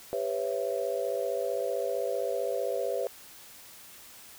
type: chord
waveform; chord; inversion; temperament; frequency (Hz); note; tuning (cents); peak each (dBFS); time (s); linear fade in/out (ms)
sine; C# half-diminished seventh; second; just; 399.1 / 498.9 / 554.4 / 665.2; G4 / B4 / C#5 / E5; +31 / +17 / 0 / +16; -35 / -32 / -33 / -35; 0.13-3.07; 0
effects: white hiss -50 dBFS RMS until 4.38 s